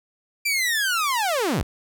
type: linear sweep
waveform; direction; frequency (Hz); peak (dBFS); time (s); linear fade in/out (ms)
sawtooth; down; 2380 to 36.19; -17; 0.45-1.63; 10
effects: none